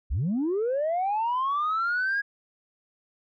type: linear sweep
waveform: sine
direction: up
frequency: 46.26 to 1661.2 Hz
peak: -22 dBFS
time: 0.1-2.22 s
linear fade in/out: 20 ms
effects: tanh soft clip ceiling -21 dBFS